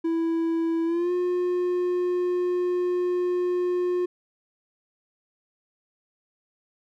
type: tone with pitch glide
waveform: triangle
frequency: 330 to 357.8 Hz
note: E4 to F4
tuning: +2 to +42 cents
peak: -20 dBFS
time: 0.04-4.06 s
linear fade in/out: 10 ms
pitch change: +140 cents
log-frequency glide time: 0.85-1.12 s
effects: none